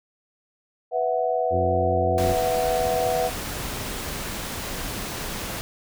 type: chord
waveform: sine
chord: B suspended fourth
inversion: none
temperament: equal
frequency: 493.9 / 659.3 / 740 Hz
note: B4 / E5 / F#5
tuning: 0 / 0 / 0 cents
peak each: -25 dBFS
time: 0.91-3.31 s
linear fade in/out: 50 ms
type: harmonic tone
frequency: 90.6 Hz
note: F#2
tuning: 36 cents flat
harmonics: 1 / 2 / 3 / 4 / 5 / 6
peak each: -25 / -33 / -33 / -29 / -41 / -40 dBFS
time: 1.5-2.36 s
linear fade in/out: 50 ms
type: noise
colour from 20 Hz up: pink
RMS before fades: -31 dBFS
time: 2.18-5.61 s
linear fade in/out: 0 ms
effects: none